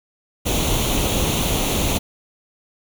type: noise with comb filter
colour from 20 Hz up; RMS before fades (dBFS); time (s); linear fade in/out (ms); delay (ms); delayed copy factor
pink; -20; 0.45-1.99; 20; 0.3; +0.65
effects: none